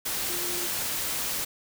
sine tone in noise, 350.8 Hz, F4, 8 cents sharp, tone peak -37 dBFS, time 0.29-0.67 s, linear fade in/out 10 ms, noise white, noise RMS -30 dBFS, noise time 0.05-1.45 s, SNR -10 dB, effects none

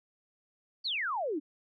sine exponential sweep, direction down, 4699 to 273 Hz, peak -30 dBFS, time 0.84-1.4 s, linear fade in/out 20 ms, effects none

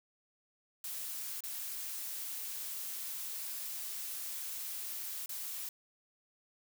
blue noise with dropouts, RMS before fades -41 dBFS, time 0.84-5.69 s, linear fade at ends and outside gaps 2 ms, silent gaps 1.406-1.437 / 5.26-5.292 s, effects none

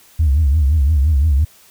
sine tone with vibrato, 73.42 Hz, D2, in tune, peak -9 dBFS, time 0.19-1.45 s, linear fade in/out 10 ms, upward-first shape triangle, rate 5.8 Hz, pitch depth 210 cents each way, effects tanh soft clip ceiling -7 dBFS + white hiss -48 dBFS RMS until 1.7 s

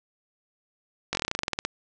slowing click train, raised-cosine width 0.2 ms, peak -9 dBFS, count 15, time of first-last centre 1.13-1.65 s, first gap 20 ms, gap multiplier 1.09, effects resampled to 22050 Hz + 8-bit

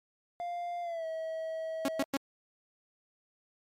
triangle tone with pitch glide, 698.5 to 644.2 Hz, F5 to E5, 0 to -40 cents, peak -32 dBFS, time 0.4-2.04 s, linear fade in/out 0 ms, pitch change -140 cents, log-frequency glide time 0.82-1.06 s
sawtooth tone bursts, 275.1 Hz, C#4, 13 cents flat, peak -24 dBFS, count 3, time 1.85-2.169 s, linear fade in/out 2 ms, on 33 ms, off 110 ms
effects MP3 64 kbps

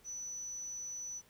sine tone, 5960 Hz, F#8, 12 cents sharp, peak -39 dBFS, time 0.04-1.22 s, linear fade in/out 50 ms, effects tanh soft clip ceiling -36 dBFS + pink hiss -65 dBFS RMS until 1.29 s

